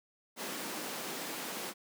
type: high-pass noise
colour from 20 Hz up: pink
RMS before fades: -40 dBFS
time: 0.36-1.74 s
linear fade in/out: 50 ms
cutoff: 210 Hz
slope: 24 dB/octave
effects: none